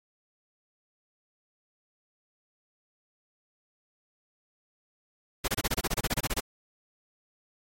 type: noise bursts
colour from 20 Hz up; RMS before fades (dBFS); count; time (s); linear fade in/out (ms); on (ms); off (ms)
pink; -28; 15; 5.44-6.405; 10; 41; 25
effects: AAC 64 kbps